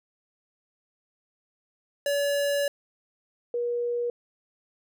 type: tone pair in turn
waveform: square / sine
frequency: 570 / 479.3 Hz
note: C#5 / A#4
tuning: +48 / +48 cents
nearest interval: minor third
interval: 300 cents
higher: first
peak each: -24 / -25 dBFS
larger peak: first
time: 2.06-2.68 / 3.54-4.1 s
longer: first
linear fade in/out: 2 ms
effects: none